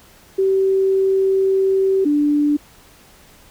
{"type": "tone pair in turn", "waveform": "sine", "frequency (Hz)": [384.9, 293.7], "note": ["G4", "D4"], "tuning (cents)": [-32, 0], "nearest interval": "perfect fourth", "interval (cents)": 468, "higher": "first", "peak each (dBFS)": [-13, -13], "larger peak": "neither", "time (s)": [[0.38, 2.05], [2.05, 2.57]], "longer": "first", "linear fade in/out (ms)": 10, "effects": ["pink hiss -48 dBFS RMS until 3.5 s"]}